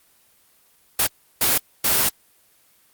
white noise bursts at uneven times, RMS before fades -18 dBFS, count 3, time 0.99-1.07 / 1.41-1.58 / 1.84-2.09 s, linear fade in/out 5 ms, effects white hiss -58 dBFS RMS until 2.93 s + Opus 24 kbps

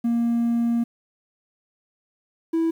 triangle tone pair in turn, 234.4 / 328 Hz, A#3 / E4, +10 / -9 cents, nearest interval tritone, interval 581 cents, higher second, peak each -16 dBFS, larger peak neither, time 0.04-0.84 / 2.53-2.71 s, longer first, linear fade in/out 10 ms, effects tanh soft clip ceiling -13 dBFS + 9-bit

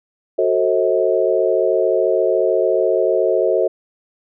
sine chord, F# diminished seventh, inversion none, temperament just, 370 / 444 / 532.8 / 639.4 Hz, F#4 / A4 / C5 / Eb5, 0 / +16 / +31 / +47 cents, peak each -19 dBFS, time 0.38-3.68 s, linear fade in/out 10 ms, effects none

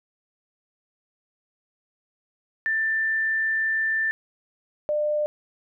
sine tone pair in turn, 1777 / 599 Hz, A6 / D5, +17 / +34 cents, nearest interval octave + perfect fifth, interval 1883 cents, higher first, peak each -21 dBFS, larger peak neither, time 2.66-4.11 / 4.89-5.26 s, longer first, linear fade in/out 0 ms, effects none

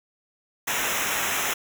pink noise with comb filter, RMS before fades -26 dBFS, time 0.67-1.54 s, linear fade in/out 10 ms, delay 0.22 ms, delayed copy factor -0.95, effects none

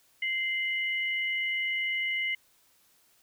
sine tone pair together, 2082 / 2945 Hz, C7 / F#7, -9 / -9 cents, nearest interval tritone, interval 600 cents, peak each -28 / -35 dBFS, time 0.22-2.35 s, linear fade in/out 5 ms, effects white hiss -65 dBFS RMS until 3.22 s

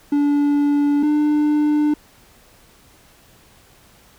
triangle tone pair in turn, 288.8 / 298.6 Hz, D4 / D4, -29 / +29 cents, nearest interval minor second, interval 58 cents, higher second, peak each -12 dBFS, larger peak neither, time 0.12-1.03 / 1.03-1.94 s, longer neither, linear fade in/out 5 ms, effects pink hiss -51 dBFS RMS until 4.18 s

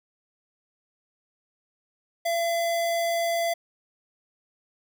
square tone, 677 Hz, E5, 46 cents sharp, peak -24 dBFS, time 2.25-3.54 s, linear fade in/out 10 ms, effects none

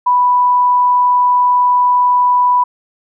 sine tone, 987.8 Hz, B5, in tune, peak -8 dBFS, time 0.06-2.64 s, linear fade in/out 10 ms, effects none

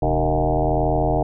sine tone with frequency modulation, 383.3 Hz, G4, 39 cents flat, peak -16 dBFS, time 0.02-1.23 s, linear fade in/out 5 ms, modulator 81.5 Hz, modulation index 4.9, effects none

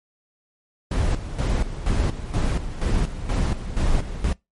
brown noise with tremolo, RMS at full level -20 dBFS, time 0.91-4.33 s, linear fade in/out 5 ms, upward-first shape square, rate 2.1 Hz, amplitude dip 70%, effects noise-tail reverb RT60 0.2 s tail -24 dB re dry + MP3 48 kbps

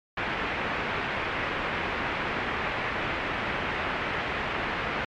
white low-pass noise, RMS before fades -30 dBFS, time 0.17-5.05 s, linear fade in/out 5 ms, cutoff 2400 Hz, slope 24 dB/octave, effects MP3 64 kbps

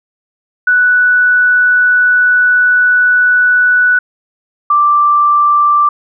sine tone pair in turn, 1481 / 1175.5 Hz, F#6 / D6, +1 / +1 cents, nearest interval major third, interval 400 cents, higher first, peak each -6 dBFS, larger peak neither, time 0.67-3.99 / 4.7-5.89 s, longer first, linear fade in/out 5 ms, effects none

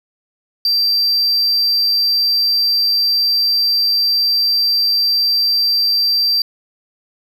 triangle tone, 4699 Hz, D8, in tune, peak -11 dBFS, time 0.65-6.42 s, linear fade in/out 2 ms, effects none

